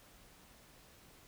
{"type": "silence", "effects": ["pink hiss -61 dBFS RMS until 1.27 s"]}